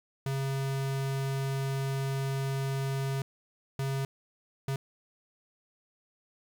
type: tone bursts at uneven times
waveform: square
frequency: 135.8 Hz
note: C#3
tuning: 35 cents flat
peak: -30 dBFS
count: 3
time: 0.26-3.22 / 3.79-4.05 / 4.68-4.76 s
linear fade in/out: 2 ms
effects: 10-bit